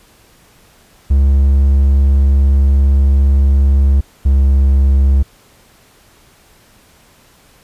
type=tone pair in turn; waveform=triangle; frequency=68.8 / 68.05 Hz; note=C#2 / C#2; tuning=-12 / -31 cents; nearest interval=unison; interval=19 cents; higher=first; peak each=-5 dBFS; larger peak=neither; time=1.1-4.01 / 4.25-5.23 s; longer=first; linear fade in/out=10 ms; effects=pink hiss -48 dBFS RMS until 7.63 s + resampled to 32000 Hz